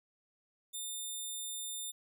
10% pulse tone, 3600 Hz, A7, 39 cents sharp, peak -31 dBFS, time 0.73-1.92 s, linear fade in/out 20 ms, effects none

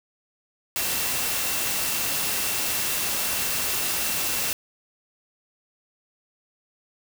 sine tone in noise, 2697 Hz, E7, 39 cents sharp, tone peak -37 dBFS, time 0.76-4.53 s, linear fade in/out 0 ms, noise white, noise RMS -26 dBFS, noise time 0.76-4.53 s, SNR -14 dB, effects none

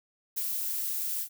violet noise with ADSR envelope, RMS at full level -29 dBFS, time 0.36-1.29 s, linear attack 19 ms, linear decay 14 ms, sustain -3 dB, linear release 81 ms, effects none

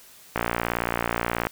click train, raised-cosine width 0.5 ms, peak -8 dBFS, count 66, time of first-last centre 0.36-1.469 s, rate 58.6 Hz, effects white hiss -50 dBFS RMS until 1.51 s

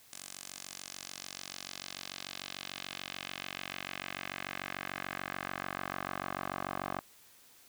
10% pulse tone with band-pass filter sweep, 46.82 Hz, F#1, 21 cents sharp, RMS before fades -42 dBFS, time 0.11-7.01 s, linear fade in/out 20 ms, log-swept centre 8100 to 1000 Hz, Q 1.4, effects white hiss -60 dBFS RMS until 7.68 s

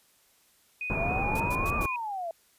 sine tone with vibrato, 2469 Hz, D#7, 14 cents flat, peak -31 dBFS, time 0.81-1.96 s, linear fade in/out 2 ms, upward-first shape square, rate 3.6 Hz, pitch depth 14 cents each way
pink low-pass noise, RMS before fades -31 dBFS, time 0.9-1.86 s, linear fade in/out 0 ms, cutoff 1200 Hz, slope 24 dB/octave
sine exponential two-way sweep, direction up then down, 649 to 1203 to 649 Hz, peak -31 dBFS, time 0.97-2.31 s, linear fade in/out 2 ms, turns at 1.77 s
blue noise bursts, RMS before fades -40 dBFS, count 4, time 1.35-1.858 s, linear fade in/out 5 ms, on 52 ms, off 100 ms
effects white hiss -64 dBFS RMS until 2.58 s + resampled to 32000 Hz

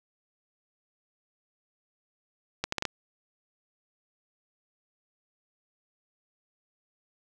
accelerating click train, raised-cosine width 0.2 ms, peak -11 dBFS, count 5, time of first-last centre 2.64-2.853 s, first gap 84 ms, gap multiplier 0.7, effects none

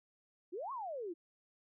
sine exponential two-way sweep, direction up then down, 319.8 to 1133 to 319.8 Hz, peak -39 dBFS, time 0.52-1.14 s, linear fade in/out 20 ms, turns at 0.72 s, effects none

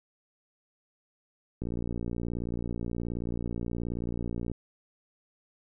click train, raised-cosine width 3 ms, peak -21 dBFS, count 171, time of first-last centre 1.62-4.516 s, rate 58.7 Hz, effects none

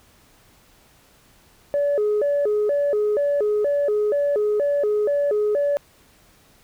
sine tone with vibrato, 491 Hz, B4, 10 cents flat, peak -16 dBFS, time 1.74-5.77 s, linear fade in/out 0 ms, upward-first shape square, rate 2.1 Hz, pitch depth 270 cents each way, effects tanh soft clip ceiling -15 dBFS + pink hiss -55 dBFS RMS until 6.63 s

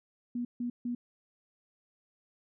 sine tone bursts, 241.8 Hz, B3, 36 cents flat, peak -31 dBFS, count 3, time 0.35-0.95 s, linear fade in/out 5 ms, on 100 ms, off 150 ms, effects none

